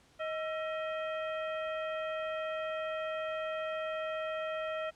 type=harmonic tone with a mistuned harmonic; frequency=630 Hz; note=D#5; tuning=21 cents sharp; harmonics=1 / 2 / 3 / 4 / 5; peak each=-35 / -41 / -45 / -47 / -49 dBFS; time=0.19-4.91 s; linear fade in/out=20 ms; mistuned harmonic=2; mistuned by=+110 cents; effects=pink hiss -64 dBFS RMS until 4.95 s + low-pass 8000 Hz 12 dB/octave